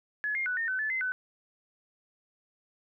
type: tone with pitch steps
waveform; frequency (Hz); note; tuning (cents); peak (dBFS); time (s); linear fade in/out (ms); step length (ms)
sine; 1700 / 2124 / 1485 / 1827 / 1518 / 1738 / 2061 / 1506; G#6 / C7 / F#6 / A#6 / F#6 / A6 / C7 / F#6; +40 / +25 / +6 / -35 / +44 / -22 / -27 / +30; -28; 0.24-1.12; 0; 110
effects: none